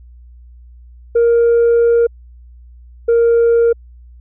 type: tone pair in turn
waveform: sine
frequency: 468.3 / 466.2 Hz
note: A#4 / A#4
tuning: +8 / 0 cents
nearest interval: unison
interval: 8 cents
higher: first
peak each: -6 dBFS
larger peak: neither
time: 1.15-2.07 / 3.08-3.73 s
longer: first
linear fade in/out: 10 ms
effects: tanh soft clip ceiling -7 dBFS + added 60 Hz sine -37 dBFS peak until 4.2 s